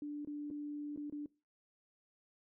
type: tone with dropouts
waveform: sine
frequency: 293.7 Hz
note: D4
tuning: in tune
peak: -39 dBFS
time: 0.02-1.26 s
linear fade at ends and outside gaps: 2 ms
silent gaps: 0.249-0.273 / 0.503-0.51 / 0.962-0.974 / 1.099-1.124 s
effects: noise-tail reverb RT60 0.3 s tail -22 dB re dry